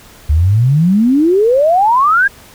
sine exponential sweep, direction up, 70.8 to 1661.2 Hz, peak -7 dBFS, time 0.29-2.28 s, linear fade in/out 10 ms, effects pink hiss -40 dBFS RMS until 2.54 s

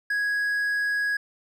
triangle tone, 1661.2 Hz, G#6, in tune, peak -21 dBFS, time 0.1-1.17 s, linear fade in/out 5 ms, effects none

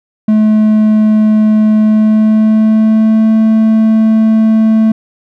triangle tone with pitch glide, 215.2 to 220.4 Hz, A3 to A3, -38 to +3 cents, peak -3 dBFS, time 0.28-4.92 s, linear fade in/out 5 ms, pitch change +41 cents, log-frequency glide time 1.81-3.3 s, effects none

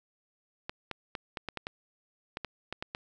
clicks, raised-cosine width 0.3 ms, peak -19 dBFS, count 12, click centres 0.695 / 0.913 / 1.152 / 1.372 / 1.487 / 1.573 / 1.669 / 2.371 / 2.447 / 2.726 / 2.825 / 2.949 s, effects none

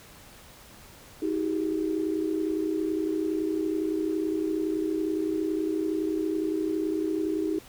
sine tone cluster, 317.6 / 375.3 / 407.2 Hz, D#4 / F#4 / G#4, +36 / +25 / -34 cents, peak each -27 / -32 / -32 dBFS, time 1.22-7.59 s, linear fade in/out 5 ms, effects pink hiss -50 dBFS RMS until 7.68 s

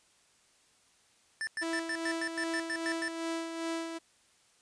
square tone bursts, 1771 Hz, A6, 11 cents sharp, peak -33 dBFS, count 11, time 1.41-3.081 s, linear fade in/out 0 ms, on 61 ms, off 100 ms
sawtooth tone with tremolo, 329.6 Hz, E4, in tune, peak -28 dBFS, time 1.61-3.99 s, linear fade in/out 20 ms, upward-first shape sine, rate 2.5 Hz, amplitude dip 50%
effects white hiss -66 dBFS RMS until 4.61 s + resampled to 22050 Hz

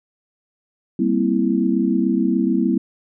sine chord, C dominant seventh, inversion second, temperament equal with one note detuned, 196 / 233.1 / 260 / 329.6 Hz, G3 / Bb3 / C4 / E4, 0 / 0 / -11 / 0 cents, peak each -21 dBFS, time 0.99-2.78 s, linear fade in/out 5 ms, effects none

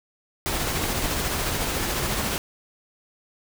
pink noise with tremolo, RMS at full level -25 dBFS, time 0.46-2.38 s, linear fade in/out 0 ms, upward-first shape sine, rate 14 Hz, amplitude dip 25%, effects none

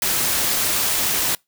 white noise with amplitude modulation, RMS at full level -19 dBFS, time 0.02-1.35 s, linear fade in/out 2 ms, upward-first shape sine, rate 227 Hz, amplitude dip 30%, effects noise-tail reverb RT60 0.2 s tail -26 dB re dry

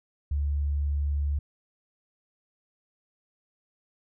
sine tone, 72 Hz, D2, 34 cents flat, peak -24 dBFS, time 0.31-1.39 s, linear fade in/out 5 ms, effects none

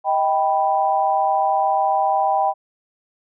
sine chord, Eb augmented, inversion none, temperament equal with one note detuned, 629.8 / 784 / 987.8 Hz, Eb5 / G5 / B5, +21 / 0 / 0 cents, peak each -23 / -17 / -23 dBFS, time 0.04-2.54 s, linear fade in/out 50 ms, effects none

